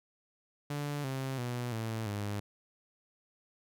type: tone with pitch steps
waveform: sawtooth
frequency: 145.3 / 133.24 / 122.18 / 112.04 / 102.74 Hz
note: D3 / C3 / B2 / A2 / G#2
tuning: -18 / +32 / -18 / +32 / -18 cents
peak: -30 dBFS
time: 0.7-2.4 s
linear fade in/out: 5 ms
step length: 340 ms
effects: none